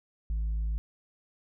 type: tone with tanh clipping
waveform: sine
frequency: 54 Hz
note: A1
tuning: 32 cents flat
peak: -28 dBFS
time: 0.3-0.78 s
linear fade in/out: 0 ms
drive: 2 dB
effects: none